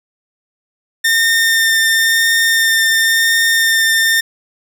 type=tone with vibrato; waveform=sawtooth; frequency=1813 Hz; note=A#6; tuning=49 cents flat; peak=-7 dBFS; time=1.04-4.21 s; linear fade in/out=10 ms; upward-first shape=sine; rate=0.96 Hz; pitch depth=10 cents each way; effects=none